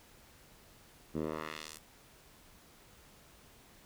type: tone with band-pass filter sweep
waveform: 10% pulse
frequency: 77.78 Hz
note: D#2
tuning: in tune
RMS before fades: -40 dBFS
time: 1.14-1.79 s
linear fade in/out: 20 ms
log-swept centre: 240 to 11000 Hz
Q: 0.94
effects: pink hiss -60 dBFS RMS until 3.85 s